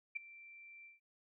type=tone with ADSR envelope; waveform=sine; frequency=2349 Hz; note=D7; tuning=in tune; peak=-34 dBFS; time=0.15-1 s; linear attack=15 ms; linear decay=10 ms; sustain=-19 dB; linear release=150 ms; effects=none